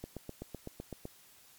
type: click train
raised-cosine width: 2 ms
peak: -27 dBFS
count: 9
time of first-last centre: 0.04-1.054 s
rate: 7.89 Hz
effects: white hiss -60 dBFS RMS until 1.58 s + MP3 96 kbps